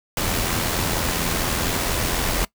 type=noise with amplitude modulation; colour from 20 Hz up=pink; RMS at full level=-21 dBFS; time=0.17-2.45 s; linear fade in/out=2 ms; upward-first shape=sine; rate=84.2 Hz; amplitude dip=40%; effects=noise-tail reverb RT60 0.1 s tail -21 dB re dry